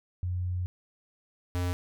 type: tone pair in turn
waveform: sine / square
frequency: 89.9 / 89.02 Hz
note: F#2 / F2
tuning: -49 / +34 cents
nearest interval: unison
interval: 17 cents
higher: first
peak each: -28 dBFS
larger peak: neither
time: 0.23-0.66 / 1.55-1.73 s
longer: first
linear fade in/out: 0 ms
effects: none